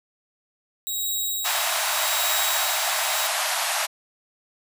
10% pulse tone with tremolo, 3821 Hz, A#7, 42 cents sharp, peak -16 dBFS, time 0.87-3.27 s, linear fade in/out 0 ms, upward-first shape sine, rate 0.84 Hz, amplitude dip 60%
pink band-pass noise, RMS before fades -25 dBFS, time 1.44-3.87 s, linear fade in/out 20 ms, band 610 to 13000 Hz, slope 96 dB/octave
effects none

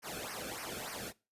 pink noise with flanger, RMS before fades -42 dBFS, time 0.02-1.13 s, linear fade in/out 50 ms, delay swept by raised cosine 0.26 to 1.06 ms, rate 3.4 Hz, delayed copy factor -0.95, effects noise-tail reverb RT60 0.3 s tail -22 dB re dry + resampled to 32000 Hz

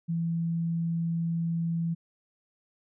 sine tone, 166.9 Hz, E3, 22 cents sharp, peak -26 dBFS, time 0.08-1.95 s, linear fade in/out 20 ms, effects none

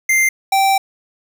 square tone pair in turn, 2093 / 779 Hz, C7 / G5, 0 / -11 cents, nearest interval octave + perfect fourth, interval 1711 cents, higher first, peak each -12 dBFS, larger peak neither, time 0.09-0.29 / 0.52-0.78 s, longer second, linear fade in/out 5 ms, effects 8-bit

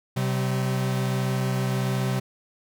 45% pulse tone pair together, 129.5 / 190.9 Hz, C3 / G3, -17 / -46 cents, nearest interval perfect fifth, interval 671 cents, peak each -24 / -29 dBFS, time 0.16-2.2 s, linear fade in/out 10 ms, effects none

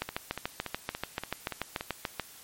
two click trains, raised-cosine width 0.3 ms, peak -14 / -18 dBFS, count 16 / 7, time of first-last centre 0.02-2.197 / 0.09-1.809 s, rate 6.89 / 3.49 Hz, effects white hiss -51 dBFS RMS until 2.43 s + MP3 64 kbps

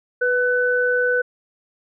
sine tone pair together, 493.4 / 1500 Hz, B4 / F#6, -2 / +23 cents, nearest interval octave + perfect fifth, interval 1925 cents, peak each -19 dBFS, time 0.21-1.22 s, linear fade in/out 10 ms, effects none

